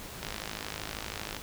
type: click train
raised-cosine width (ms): 0.2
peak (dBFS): -18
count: 61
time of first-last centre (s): 0.23-1.366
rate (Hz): 52.8
effects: pink hiss -43 dBFS RMS until 1.42 s